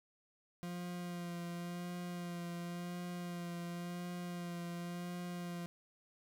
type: tone with vibrato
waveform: 40% pulse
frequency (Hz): 174.61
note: F3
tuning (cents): 0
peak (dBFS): -40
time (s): 0.63-5.66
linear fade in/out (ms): 0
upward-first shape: sine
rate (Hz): 0.93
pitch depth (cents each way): 21
effects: none